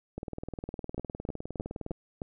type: two click trains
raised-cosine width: 2 ms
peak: -23 / -21 dBFS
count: 35 / 5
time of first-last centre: 0.18-1.915 / 0.98-2.218 s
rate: 19.6 / 3.23 Hz
effects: none